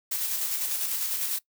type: noise with tremolo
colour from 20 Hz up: blue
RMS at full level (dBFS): -28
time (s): 0.11-1.39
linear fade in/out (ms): 10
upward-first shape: square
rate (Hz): 10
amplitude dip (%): 30
effects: noise-tail reverb RT60 0.1 s tail -20 dB re dry